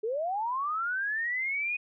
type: linear sweep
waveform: sine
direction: up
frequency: 413.2 to 2496 Hz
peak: -28 dBFS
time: 0.03-1.77 s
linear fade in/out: 10 ms
effects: none